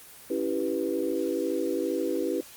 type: chord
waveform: sine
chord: C# half-diminished seventh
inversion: none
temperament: equal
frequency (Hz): 277.2 / 329.6 / 392 / 493.9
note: C#4 / E4 / G4 / B4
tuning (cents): 0 / 0 / 0 / 0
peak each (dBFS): -33 / -30 / -31 / -31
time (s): 0.3-2.41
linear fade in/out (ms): 5
effects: white hiss -48 dBFS RMS until 2.56 s + Opus 24 kbps